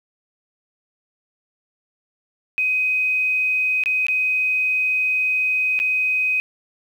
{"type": "tone with dropouts", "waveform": "sine", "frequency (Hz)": 2514, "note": "D#7", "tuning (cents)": 17, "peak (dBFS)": -17, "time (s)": [2.58, 6.4], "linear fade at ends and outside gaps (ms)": 0, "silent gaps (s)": [[3.837, 3.859], [4.067, 4.084], [5.791, 5.8]], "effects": ["8-bit"]}